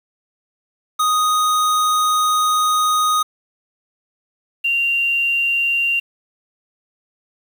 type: tone pair in turn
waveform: square / sine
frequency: 1244.5 / 2771 Hz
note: D#6 / F7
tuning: 0 / -14 cents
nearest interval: octave + major second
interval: 1386 cents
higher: second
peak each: -15 / -15 dBFS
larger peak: neither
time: 0.99-3.23 / 4.64-6 s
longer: first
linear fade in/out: 10 ms
effects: 7-bit